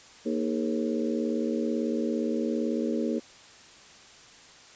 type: harmonic tone with a mistuned harmonic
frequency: 77.78 Hz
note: D#2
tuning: in tune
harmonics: 3 / 4 / 5 / 6 / 7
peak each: -29 / -31 / -33 / -35 / -36 dBFS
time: 0.25-3.2 s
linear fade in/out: 20 ms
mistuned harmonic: 5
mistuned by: +83 cents
effects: white hiss -51 dBFS RMS until 4.75 s + resampled to 16000 Hz